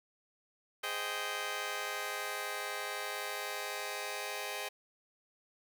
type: chord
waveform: 10% pulse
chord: Ab major seventh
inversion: none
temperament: just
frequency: 415.3 / 519.1 / 623 / 778.7 Hz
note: Ab4 / C5 / Eb5 / G5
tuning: 0 / -14 / +2 / -12 cents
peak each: -34 dBFS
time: 0.83-4.69 s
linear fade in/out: 10 ms
effects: none